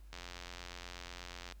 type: click train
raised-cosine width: 0.2 ms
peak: -28 dBFS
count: 124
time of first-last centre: 0.13-1.523 s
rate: 88.3 Hz
effects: added 50 Hz sine -51 dBFS peak until 1.6 s + pink hiss -70 dBFS RMS until 1.6 s